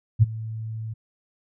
sine tone with ADSR envelope, 110.9 Hz, A2, 14 cents sharp, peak -9 dBFS, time 0.19-0.94 s, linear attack 34 ms, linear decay 23 ms, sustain -20 dB, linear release 13 ms, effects none

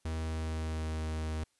45% pulse tone with pitch glide, 80 to 78.58 Hz, D#2 to D#2, +49 to +18 cents, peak -33 dBFS, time 0.05-1.44 s, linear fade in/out 5 ms, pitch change -31 cents, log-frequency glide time 0.18-1.08 s, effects white hiss -74 dBFS RMS until 1.59 s + resampled to 24000 Hz

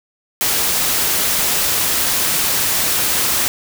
white noise, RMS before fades -17 dBFS, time 0.41-3.48 s, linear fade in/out 0 ms, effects none

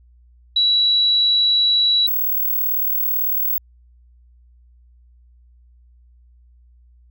sine tone pair in turn, 3917 / 15731 Hz, B7 / B9, -15 / -8 cents, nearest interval 2 octaves, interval 2407 cents, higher second, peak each -13 / -17 dBFS, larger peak first, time 0.56-2.07 / 2.07-3.58 s, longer neither, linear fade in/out 5 ms, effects added 60 Hz sine -48 dBFS peak until 7.1 s

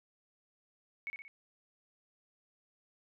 sine tone with echo, 2217 Hz, C#7, in tune, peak -36 dBFS, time 1.07-1.1 s, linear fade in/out 0 ms, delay 60 ms, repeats 3, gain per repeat -5 dB, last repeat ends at 1.28 s, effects none

